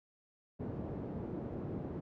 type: band-pass noise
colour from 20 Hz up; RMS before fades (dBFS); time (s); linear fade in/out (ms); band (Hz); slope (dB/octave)
pink; -41; 0.59-2.01; 20; 110 to 410; 12
effects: none